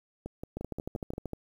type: two click trains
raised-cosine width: 2 ms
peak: -24 / -22 dBFS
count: 6 / 11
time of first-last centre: 0.26-1.136 / 0.57-1.333 s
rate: 5.71 / 13.1 Hz
effects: 9-bit